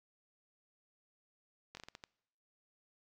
slowing click train, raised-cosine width 0.2 ms, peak -30 dBFS, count 7, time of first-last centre 1.75-2.039 s, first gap 21 ms, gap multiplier 1.33, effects noise-tail reverb RT60 0.9 s tail -25 dB re dry

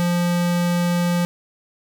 square tone, 174.61 Hz, F3, in tune, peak -18 dBFS, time 0-1.25 s, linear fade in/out 0 ms, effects none

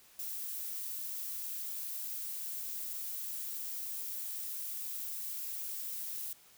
violet noise, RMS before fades -40 dBFS, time 0.19-6.33 s, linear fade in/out 2 ms, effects white hiss -61 dBFS RMS until 6.57 s

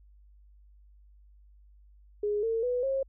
sine tone with pitch steps, 415.3 / 452.9 / 493.9 / 538.6 Hz, G#4 / A#4 / B4 / C#5, 0 / -50 / 0 / -50 cents, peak -26 dBFS, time 2.23-3.03 s, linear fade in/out 5 ms, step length 200 ms, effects added 50 Hz sine -54 dBFS peak until 3.08 s

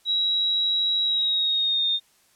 sine tone with pitch glide, 3869 to 3656 Hz, B7 to A#7, -36 to -34 cents, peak -20 dBFS, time 0.05-2 s, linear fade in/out 50 ms, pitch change -98 cents, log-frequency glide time 1.03-1.88 s, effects white hiss -61 dBFS RMS until 2.35 s + low-pass 12000 Hz 12 dB/octave

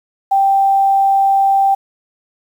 sine tone, 784 Hz, G5, in tune, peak -9 dBFS, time 0.31-1.75 s, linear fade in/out 10 ms, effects 7-bit

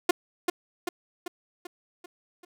sawtooth tone with echo, 353.5 Hz, F4, 21 cents sharp, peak -13 dBFS, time 0.09-0.11 s, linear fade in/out 5 ms, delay 390 ms, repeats 6, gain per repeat -5 dB, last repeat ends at 2.45 s, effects none

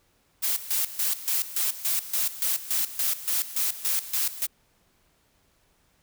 blue noise with tremolo, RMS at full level -25 dBFS, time 0.42-4.47 s, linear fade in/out 20 ms, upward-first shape square, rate 3.5 Hz, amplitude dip 80%, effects pink hiss -66 dBFS RMS until 6.02 s

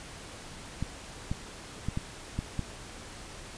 clicks, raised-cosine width 5 ms, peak -18 dBFS, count 6, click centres 0.826 / 1.315 / 1.886 / 1.974 / 2.39 / 2.593 s, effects pink hiss -45 dBFS RMS until 3.57 s + resampled to 22050 Hz

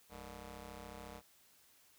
10% pulse ring-modulated tone, 130 Hz, C3, 11 cents flat, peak -37 dBFS, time 0.09-1.22 s, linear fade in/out 50 ms, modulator 342 Hz, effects white hiss -67 dBFS RMS until 1.98 s

